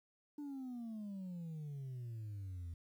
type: exponential sweep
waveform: sine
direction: down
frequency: 297.6 to 82.41 Hz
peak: -40 dBFS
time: 0.38-2.74 s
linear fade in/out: 5 ms
effects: tanh soft clip ceiling -42 dBFS + 12-bit